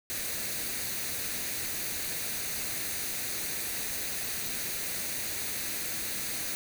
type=noise with comb filter; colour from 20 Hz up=white; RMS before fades=-34 dBFS; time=0.1-6.55 s; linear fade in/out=0 ms; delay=0.47 ms; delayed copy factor=+0.5; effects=none